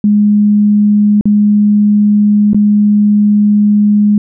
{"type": "tone with dropouts", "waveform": "sine", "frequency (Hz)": 207.7, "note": "G#3", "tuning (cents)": 0, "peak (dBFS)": -5, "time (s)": [0.04, 4.18], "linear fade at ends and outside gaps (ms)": 2, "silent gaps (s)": [[1.211, 1.255], [2.533, 2.545]], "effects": []}